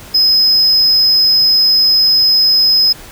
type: tone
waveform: triangle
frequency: 5080 Hz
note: D#8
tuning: 35 cents sharp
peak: -6 dBFS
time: 0.14-2.93 s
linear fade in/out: 10 ms
effects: pink hiss -35 dBFS RMS until 3.11 s